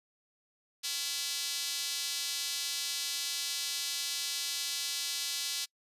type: tone with high-pass filter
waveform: square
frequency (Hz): 154.1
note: D#3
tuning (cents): -16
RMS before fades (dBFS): -35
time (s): 0.83-5.66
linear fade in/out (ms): 20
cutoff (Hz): 4100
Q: 1.6
effects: noise-tail reverb RT60 0.1 s tail -26 dB re dry + resampled to 32000 Hz